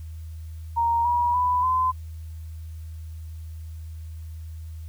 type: tone with pitch steps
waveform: sine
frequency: 932.3 / 961.8 / 992.3 / 1023.8 Hz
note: A#5 / B5 / B5 / C6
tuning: 0 / -46 / +8 / -38 cents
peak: -19 dBFS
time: 0.76-1.92 s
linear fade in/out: 20 ms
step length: 290 ms
effects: added 80 Hz sine -34 dBFS peak until 4.88 s + white hiss -59 dBFS RMS until 4.88 s